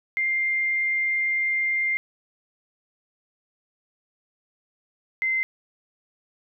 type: tone pair in turn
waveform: sine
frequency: 2103 / 2073 Hz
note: C7 / C7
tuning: +8 / -17 cents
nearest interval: unison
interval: 25 cents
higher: first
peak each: -21 dBFS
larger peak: neither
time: 0.17-1.97 / 5.22-5.43 s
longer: first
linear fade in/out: 0 ms
effects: none